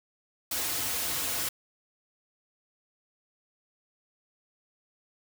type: noise with comb filter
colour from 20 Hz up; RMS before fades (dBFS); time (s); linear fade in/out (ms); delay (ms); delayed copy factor
white; -31; 0.51-1.49; 5; 5.1; -0.55
effects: none